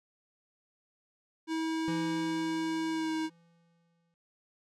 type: tone with pitch glide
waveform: square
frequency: 321.8 to 317.4 Hz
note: E4 to D#4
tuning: -42 to +35 cents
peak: -31 dBFS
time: 1.47-3.3 s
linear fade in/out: 50 ms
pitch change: -23 cents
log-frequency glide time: 2.91-3.12 s
type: tone with exponential decay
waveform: square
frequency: 168.6 Hz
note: E3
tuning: 39 cents sharp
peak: -35 dBFS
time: 1.88-4.14 s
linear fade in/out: 0 ms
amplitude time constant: 490 ms
effects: low-pass 7000 Hz 12 dB/octave